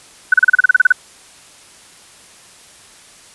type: tone bursts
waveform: sine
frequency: 1500 Hz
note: F#6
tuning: 23 cents sharp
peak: -4 dBFS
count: 12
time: 0.32-0.923 s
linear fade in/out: 5 ms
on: 20 ms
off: 33 ms
effects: white hiss -43 dBFS RMS until 3.34 s + resampled to 24000 Hz